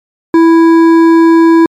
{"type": "tone with hard clipping", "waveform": "triangle", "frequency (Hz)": 330, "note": "E4", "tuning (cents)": 2, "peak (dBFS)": -4, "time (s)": [0.34, 1.66], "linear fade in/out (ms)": 2, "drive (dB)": 13, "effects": ["MP3 96 kbps"]}